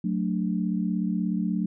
sine chord, D major, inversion first, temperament just, 183.54 / 220.2 / 293.7 Hz, F#3 / A3 / D4, -14 / +2 / 0 cents, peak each -26 / -28 / -32 dBFS, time 0.04-1.66 s, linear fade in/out 5 ms, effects none

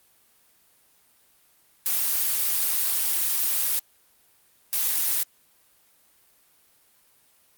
blue noise bursts at uneven times, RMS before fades -24 dBFS, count 2, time 1.86-3.79 / 4.73-5.23 s, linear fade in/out 0 ms, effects white hiss -61 dBFS RMS until 7.57 s + Opus 32 kbps

